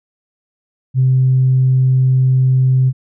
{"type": "tone", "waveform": "sine", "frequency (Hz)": 130, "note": "C3", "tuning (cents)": -11, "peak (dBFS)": -8, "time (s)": [0.94, 2.93], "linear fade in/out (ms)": 50, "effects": ["tanh soft clip ceiling -4 dBFS"]}